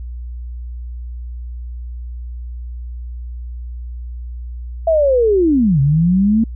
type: linear two-way sweep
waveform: sine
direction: down then up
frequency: 670 to 133.1 to 229.4 Hz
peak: -10 dBFS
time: 4.87-6.44 s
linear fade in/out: 5 ms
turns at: 5.8 s
effects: added 60 Hz sine -25 dBFS peak until 6.55 s